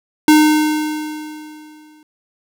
square tone with exponential decay, 305.7 Hz, D#4, 30 cents flat, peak -6 dBFS, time 0.28-2.03 s, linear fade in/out 2 ms, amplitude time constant 380 ms, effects none

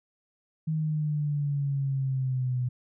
sine exponential sweep, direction down, 158.5 to 123.9 Hz, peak -25 dBFS, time 0.67-2.69 s, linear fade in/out 10 ms, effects none

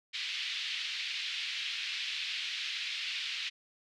pink band-pass noise, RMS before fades -37 dBFS, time 0.13-3.5 s, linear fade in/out 20 ms, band 2400 to 4100 Hz, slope 24 dB/octave, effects none

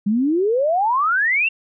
sine exponential sweep, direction up, 196 to 2794 Hz, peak -15 dBFS, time 0.06-1.49 s, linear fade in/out 10 ms, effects none

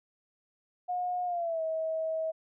sine tone with pitch glide, 720 to 641.4 Hz, F#5 to E5, -47 to -48 cents, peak -29 dBFS, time 0.88-2.32 s, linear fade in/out 20 ms, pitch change -201 cents, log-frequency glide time 1.25-1.62 s, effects none

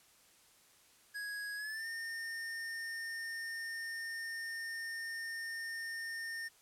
square tone with pitch glide, 1661.2 to 1822 Hz, G#6 to A#6, 0 to -40 cents, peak -40 dBFS, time 1.14-6.49 s, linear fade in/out 20 ms, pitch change +160 cents, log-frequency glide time 1.56-1.87 s, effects white hiss -65 dBFS RMS until 6.61 s + low-pass 12000 Hz 12 dB/octave

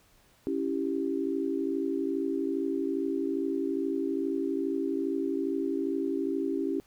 sine chord, C# diminished, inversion none, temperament equal, 277.2 / 329.6 / 392 Hz, C#4 / E4 / G4, 0 / 0 / 0 cents, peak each -31 / -32 / -32 dBFS, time 0.47-6.8 s, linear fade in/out 0 ms, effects pink hiss -63 dBFS RMS until 6.86 s

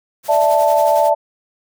white noise with tremolo, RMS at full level -31 dBFS, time 0.23-1.11 s, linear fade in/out 50 ms, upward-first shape sine, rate 11 Hz, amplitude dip 60%
sine chord, D suspended second, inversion none, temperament just, 587.3 / 660.7 / 881 Hz, D5 / E5 / A5, 0 / +4 / +2 cents, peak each -15 dBFS, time 0.28-1.15 s, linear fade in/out 20 ms
effects none

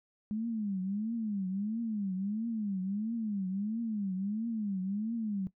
sine tone with vibrato, 207.7 Hz, G#3, in tune, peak -31 dBFS, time 0.31-5.47 s, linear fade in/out 0 ms, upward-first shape triangle, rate 1.5 Hz, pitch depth 220 cents each way, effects noise-tail reverb RT60 0.1 s tail -17 dB re dry

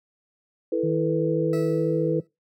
sine chord, E suspended fourth, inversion none, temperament equal, 329.6 / 440 / 493.9 Hz, E4 / A4 / B4, 0 / 0 / 0 cents, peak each -26 / -26 / -25 dBFS, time 0.72-2.2 s, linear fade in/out 5 ms
sine tone, 157.9 Hz, D#3, 26 cents sharp, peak -26 dBFS, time 0.83-2.21 s, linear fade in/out 10 ms
20% pulse tone with exponential decay, 652 Hz, E5, 19 cents flat, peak -30 dBFS, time 1.53-2.27 s, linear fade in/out 2 ms, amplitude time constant 160 ms
effects noise-tail reverb RT60 0.2 s tail -20 dB re dry

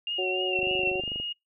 sine tone with vibrato, 2794 Hz, F7, in tune, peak -28 dBFS, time 0.07-0.9 s, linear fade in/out 2 ms, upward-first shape triangle, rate 3.4 Hz, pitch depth 55 cents each way
harmonic tone, 185 Hz, F#3, in tune, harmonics 2 / 3 / 4, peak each -29 / -34 / -36 dBFS, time 0.18-1.01 s, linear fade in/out 10 ms
sine tone with pitch glide, 2710 to 2863 Hz, E7 to F7, +47 to +42 cents, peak -30 dBFS, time 0.52-1.33 s, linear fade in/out 10 ms, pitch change +95 cents, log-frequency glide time 0.9-1.1 s
click train, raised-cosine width 2 ms, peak -27 dBFS, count 16, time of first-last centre 0.59-1.2 s, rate 24.6 Hz
effects noise-tail reverb RT60 0.2 s tail -24 dB re dry

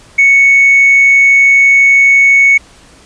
triangle tone with hard clipping, 2217 Hz, C#7, in tune, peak -3 dBFS, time 0.18-2.58 s, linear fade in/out 10 ms, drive 2 dB, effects pink hiss -41 dBFS RMS until 3.05 s + resampled to 22050 Hz

